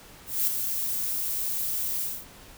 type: noise with ADSR envelope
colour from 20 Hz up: violet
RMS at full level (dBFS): -23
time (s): 0.26-2.26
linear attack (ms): 210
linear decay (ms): 14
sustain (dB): -6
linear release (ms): 230
effects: pink hiss -49 dBFS RMS until 2.57 s